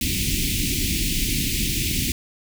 pink band-stop noise, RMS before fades -23 dBFS, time 0.01-2.12 s, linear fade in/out 2 ms, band 340 to 2200 Hz, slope 48 dB/octave, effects none

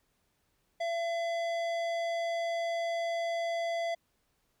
sine tone with tanh clipping, 675 Hz, E5, 41 cents sharp, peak -32 dBFS, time 0.8-3.95 s, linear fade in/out 10 ms, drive 15 dB, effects pink hiss -75 dBFS RMS until 4.6 s

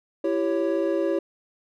triangle chord, C# diminished, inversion first, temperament equal with one note detuned, 333.7 / 392 / 554.4 Hz, E4 / G4 / C#5, +21 / 0 / 0 cents, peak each -23 / -25 / -24 dBFS, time 0.24-1.19 s, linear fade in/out 5 ms, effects none

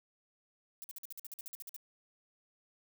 violet noise bursts, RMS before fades -45 dBFS, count 14, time 0.82-1.764 s, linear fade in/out 0 ms, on 21 ms, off 50 ms, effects none

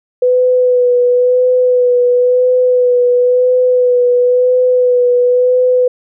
sine tone with vibrato, 497.1 Hz, B4, 11 cents sharp, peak -7 dBFS, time 0.22-5.88 s, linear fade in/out 5 ms, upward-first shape sine, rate 0.97 Hz, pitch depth 23 cents each way, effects none

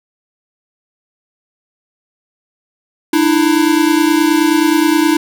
square tone pair together, 300.1 / 329.6 Hz, D4 / E4, +38 / 0 cents, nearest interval major second, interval 162 cents, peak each -13 dBFS, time 3.13-5.17 s, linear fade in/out 5 ms, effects none

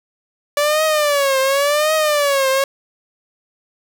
sawtooth tone with vibrato, 577 Hz, D5, 31 cents flat, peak -10 dBFS, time 0.57-2.64 s, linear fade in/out 2 ms, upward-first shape triangle, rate 0.91 Hz, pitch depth 160 cents each way, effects none

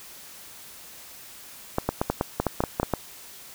clicks, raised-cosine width 1 ms, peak -8 dBFS, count 12, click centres 1.784 / 1.89 / 2.015 / 2.1 / 2.211 / 2.4 / 2.467 / 2.605 / 2.638 / 2.799 / 2.831 / 2.937 s, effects white hiss -45 dBFS RMS until 3.54 s

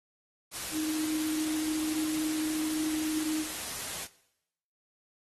sine tone in noise, 311.1 Hz, D#4, in tune, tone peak -30 dBFS, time 0.71-3.45 s, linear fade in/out 50 ms, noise white, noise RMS -37 dBFS, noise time 0.51-4.08 s, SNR +4 dB, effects noise-tail reverb RT60 0.8 s tail -18 dB re dry + AAC 32 kbps

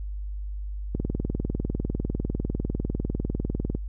click train, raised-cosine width 3 ms, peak -14 dBFS, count 57, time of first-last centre 0.95-3.75 s, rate 20 Hz, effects noise-tail reverb RT60 0.1 s tail -26 dB re dry + added 50 Hz sine -30 dBFS peak until 3.88 s

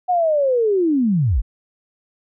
sine linear sweep, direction down, 740 to 37.72 Hz, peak -14 dBFS, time 0.08-1.42 s, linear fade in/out 20 ms, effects none

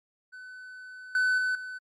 triangle tone with level steps, 1507 Hz, F#6, 31 cents sharp, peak -40 / -20 / -23 / -34 dBFS, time 0.32-1.79 s, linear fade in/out 20 ms, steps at 1.15 / 1.38 / 1.55 s, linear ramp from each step 2 ms, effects MP3 48 kbps

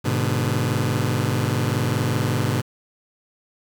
sawtooth chord, G# diminished, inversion none, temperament just, 103.83 / 124.59 / 149.51 Hz, G#2 / B2 / D3, 0 / +16 / +31 cents, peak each -20 / -19 / -22 dBFS, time 0.04-2.62 s, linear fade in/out 20 ms, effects 8-bit

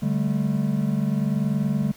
triangle chord, D suspended fourth, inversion none, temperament equal with one note detuned, 146.83 / 196 / 216.7 Hz, D3 / G3 / A3, 0 / 0 / -26 cents, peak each -23 dBFS, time 0.02-1.92 s, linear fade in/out 10 ms, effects pink hiss -49 dBFS RMS until 1.96 s

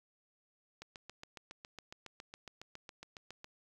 click train, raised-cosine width 0.2 ms, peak -30 dBFS, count 20, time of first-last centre 0.82-3.444 s, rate 7.24 Hz, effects 10-bit

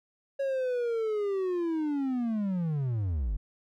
triangle linear sweep, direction down, 554.4 to 42 Hz, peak -25 dBFS, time 0.39-3.37 s, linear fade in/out 10 ms, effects none

